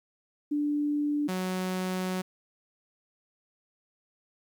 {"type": "tone pair in turn", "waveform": ["sine", "sawtooth"], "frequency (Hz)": [293.7, 185.02], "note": ["D4", "F#3"], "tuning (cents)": [0, 0], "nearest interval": "minor sixth", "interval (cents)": 800, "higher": "first", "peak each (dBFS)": -25, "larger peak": "neither", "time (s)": [[0.51, 1.28], [1.28, 2.22]], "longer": "second", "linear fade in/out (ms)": 10, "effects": ["11-bit"]}